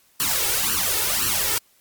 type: noise with flanger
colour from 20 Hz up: white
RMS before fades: -22 dBFS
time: 0.2-1.58 s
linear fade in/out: 0 ms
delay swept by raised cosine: 0.68 to 2.28 ms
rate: 1.9 Hz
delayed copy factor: +1
effects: white hiss -59 dBFS RMS until 1.8 s + MP3 96 kbps